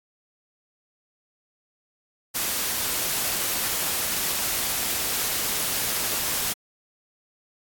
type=noise; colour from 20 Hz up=white; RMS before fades=-26 dBFS; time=2.34-6.54 s; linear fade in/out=20 ms; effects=AAC 64 kbps